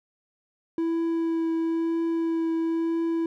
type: tone with vibrato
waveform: triangle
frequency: 329.6 Hz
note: E4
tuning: in tune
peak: -21 dBFS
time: 0.78-3.26 s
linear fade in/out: 2 ms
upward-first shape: triangle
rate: 1 Hz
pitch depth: 13 cents each way
effects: none